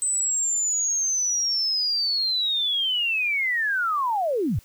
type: linear sweep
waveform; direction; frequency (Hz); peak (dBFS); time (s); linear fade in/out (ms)
sine; down; 8130 to 74.6; -21; 0.02-4.59; 0
effects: white hiss -55 dBFS RMS until 4.64 s